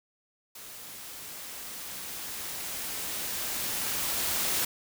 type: noise with level ramp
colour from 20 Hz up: white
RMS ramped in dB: -45 to -28 dBFS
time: 0.55-4.65 s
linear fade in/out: 5 ms
effects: none